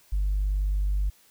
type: tone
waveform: sine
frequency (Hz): 49.4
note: G1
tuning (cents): +14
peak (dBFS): -21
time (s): 0.12-1.1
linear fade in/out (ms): 10
effects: tanh soft clip ceiling -19 dBFS + white hiss -59 dBFS RMS until 1.3 s